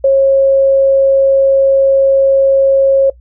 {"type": "tone", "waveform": "sine", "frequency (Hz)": 543, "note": "C#5", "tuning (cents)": -36, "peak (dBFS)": -5, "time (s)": [0.04, 3.1], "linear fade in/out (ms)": 5, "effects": ["noise-tail reverb RT60 0.1 s tail -22 dB re dry", "added 60 Hz sine -38 dBFS peak until 3.2 s"]}